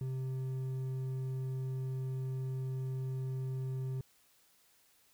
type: tone with hard clipping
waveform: sine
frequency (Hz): 130.9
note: C3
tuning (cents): +1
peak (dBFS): -36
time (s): 0.01-4.01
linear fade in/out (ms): 2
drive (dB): 5
effects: white hiss -68 dBFS RMS until 5.13 s